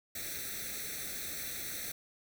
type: noise with comb filter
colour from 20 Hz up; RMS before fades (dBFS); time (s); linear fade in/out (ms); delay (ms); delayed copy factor
white; -40; 0.15-1.92; 5; 0.5; +1
effects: none